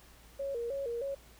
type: tone with vibrato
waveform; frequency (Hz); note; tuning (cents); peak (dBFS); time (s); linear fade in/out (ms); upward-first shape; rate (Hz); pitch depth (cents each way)
sine; 510; C5; -44; -33; 0.39-1.15; 10; square; 3.2; 140
effects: added 57 Hz sine -58 dBFS peak until 1.39 s + pink hiss -59 dBFS RMS until 1.39 s